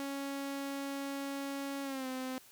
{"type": "tone with pitch glide", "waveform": "sawtooth", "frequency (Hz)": [277.2, 258.6], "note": ["C#4", "C4"], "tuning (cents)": [0, -20], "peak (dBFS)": -33, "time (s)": [0, 2.38], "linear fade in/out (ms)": 0, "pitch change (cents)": -120, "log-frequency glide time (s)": [1.83, 2.07], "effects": ["white hiss -59 dBFS RMS until 2.51 s"]}